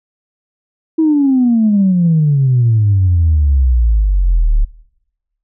sine exponential sweep, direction down, 326 to 35 Hz, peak -7 dBFS, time 0.98-4.65 s, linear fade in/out 10 ms, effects noise-tail reverb RT60 0.9 s tail -21 dB re dry + tanh soft clip ceiling -4 dBFS

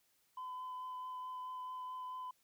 sine tone with vibrato, 1013 Hz, B5, 44 cents sharp, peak -40 dBFS, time 0.37-2.31 s, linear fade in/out 5 ms, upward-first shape triangle, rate 4.6 Hz, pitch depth 12 cents each way, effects tanh soft clip ceiling -40 dBFS + white hiss -75 dBFS RMS until 2.43 s

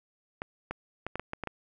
clicks, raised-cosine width 0.5 ms, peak -19 dBFS, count 8, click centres 0.419 / 0.71 / 1.066 / 1.156 / 1.196 / 1.334 / 1.437 / 1.473 s, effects none

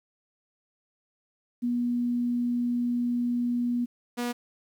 sine / sawtooth tone pair in turn, 241.8 / 241.8 Hz, B3 / B3, -36 / -36 cents, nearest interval unison, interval 0 cents, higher neither, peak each -24 dBFS, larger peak neither, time 1.62-3.86 / 4.17-4.33 s, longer first, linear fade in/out 20 ms, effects 10-bit

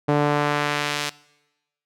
sawtooth tone with band-pass filter sweep, 146.7 Hz, D3, 2 cents flat, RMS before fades -22 dBFS, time 0.08-1.1 s, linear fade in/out 10 ms, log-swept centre 510 to 4500 Hz, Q 0.72, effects noise-tail reverb RT60 1.0 s tail -22 dB re dry

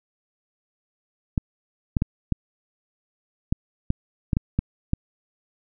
clicks, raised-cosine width 5 ms, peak -8 dBFS, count 10, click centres 1.378 / 1.968 / 2.021 / 2.323 / 3.525 / 3.904 / 4.332 / 4.369 / 4.59 / 4.934 s, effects none

